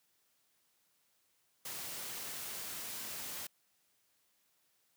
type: noise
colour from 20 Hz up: white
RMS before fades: -43 dBFS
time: 1.65-3.47 s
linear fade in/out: 5 ms
effects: white hiss -75 dBFS RMS until 4.96 s + high-pass 80 Hz 12 dB/octave